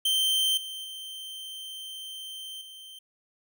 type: tone with level steps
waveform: 45% pulse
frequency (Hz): 3122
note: G7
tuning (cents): -8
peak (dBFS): -22 / -35 / -37 / -43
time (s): 0.05-2.99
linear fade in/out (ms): 5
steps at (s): 0.57 / 0.84 / 2.61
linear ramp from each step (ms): 5
effects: none